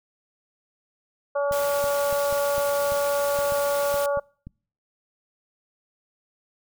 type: harmonic tone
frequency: 284.2 Hz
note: C#4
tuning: 43 cents sharp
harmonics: 2 / 3 / 4 / 5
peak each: -22 / -33 / -32 / -35 dBFS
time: 1.35-4.2 s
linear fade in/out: 10 ms
type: clicks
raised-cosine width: 5 ms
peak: -26 dBFS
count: 11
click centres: 1.512 / 1.841 / 2.127 / 2.326 / 2.581 / 2.921 / 3.389 / 3.522 / 3.942 / 4.173 / 4.47 s
type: noise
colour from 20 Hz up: white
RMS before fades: -34 dBFS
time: 1.52-4.06 s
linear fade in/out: 2 ms
effects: noise-tail reverb RT60 0.5 s tail -26 dB re dry